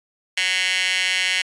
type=tone with high-pass filter; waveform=15% pulse; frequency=185 Hz; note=F#3; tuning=in tune; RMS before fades=-21 dBFS; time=0.37-1.42 s; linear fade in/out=5 ms; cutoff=2400 Hz; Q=5.2; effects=resampled to 22050 Hz